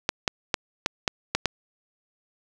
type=clicks; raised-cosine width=0.2 ms; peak=-4 dBFS; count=7; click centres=0.091 / 0.278 / 0.542 / 0.861 / 1.078 / 1.35 / 1.457 s; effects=none